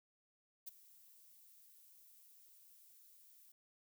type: noise with ADSR envelope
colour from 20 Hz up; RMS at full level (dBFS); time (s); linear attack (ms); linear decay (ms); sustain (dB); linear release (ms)
violet; -45; 0.66-3.52; 20; 15; -19; 3
effects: none